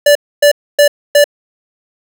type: tone bursts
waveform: square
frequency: 582 Hz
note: D5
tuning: 16 cents flat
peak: -5 dBFS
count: 4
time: 0.06-1.242 s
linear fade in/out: 5 ms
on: 93 ms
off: 270 ms
effects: 7-bit